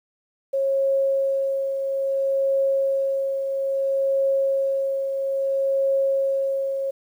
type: tone with tremolo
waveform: sine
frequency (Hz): 544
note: C#5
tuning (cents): -33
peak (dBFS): -17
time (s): 0.53-6.91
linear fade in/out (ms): 10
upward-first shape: triangle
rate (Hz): 0.6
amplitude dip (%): 50
effects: 9-bit